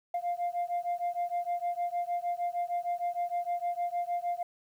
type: beating tone pair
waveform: sine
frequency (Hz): 697 / 703.5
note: F5 / F5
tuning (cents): -4 / +12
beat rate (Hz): 6.5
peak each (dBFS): -31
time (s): 0.14-4.43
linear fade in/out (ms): 5
effects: tanh soft clip ceiling -26 dBFS + 10-bit